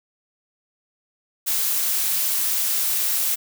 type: noise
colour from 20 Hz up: blue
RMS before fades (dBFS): -22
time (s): 1.46-3.36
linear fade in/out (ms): 20
effects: none